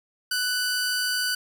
sawtooth tone pair together, 1489 / 4712 Hz, F#6 / D8, +11 / +5 cents, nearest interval octave + minor sixth, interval 1994 cents, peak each -22 / -25 dBFS, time 0.31-1.35 s, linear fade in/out 5 ms, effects none

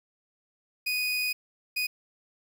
30% pulse tone bursts at uneven times, 2486 Hz, D#7, 2 cents flat, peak -24 dBFS, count 2, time 0.86-1.33 / 1.76-1.87 s, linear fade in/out 10 ms, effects 10-bit

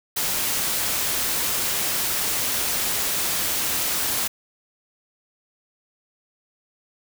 white noise, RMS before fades -24 dBFS, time 0.16-4.28 s, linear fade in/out 10 ms, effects none

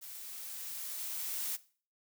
blue noise with level ramp, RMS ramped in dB -47 to -36 dBFS, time 0.01-1.57 s, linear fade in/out 20 ms, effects noise-tail reverb RT60 0.4 s tail -17 dB re dry

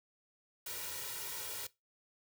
white noise with comb filter, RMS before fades -42 dBFS, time 0.66-1.67 s, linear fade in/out 5 ms, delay 2.1 ms, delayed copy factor +0.85, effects noise-tail reverb RT60 0.2 s tail -19 dB re dry + high-pass 80 Hz 12 dB/octave

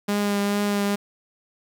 sawtooth tone with vibrato, 203.5 Hz, G#3, 35 cents flat, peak -17 dBFS, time 0.08-0.96 s, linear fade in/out 10 ms, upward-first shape triangle, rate 2.3 Hz, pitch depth 18 cents each way, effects 8-bit

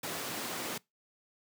pink high-pass noise, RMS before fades -38 dBFS, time 0.03-0.78 s, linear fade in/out 5 ms, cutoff 200 Hz, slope 12 dB/octave, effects noise-tail reverb RT60 0.2 s tail -24 dB re dry + high-pass 100 Hz 12 dB/octave

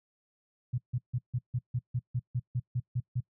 sine tone bursts, 123.8 Hz, B2, 5 cents sharp, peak -27 dBFS, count 13, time 0.73-3.206 s, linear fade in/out 10 ms, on 52 ms, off 150 ms, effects noise-tail reverb RT60 0.1 s tail -22 dB re dry

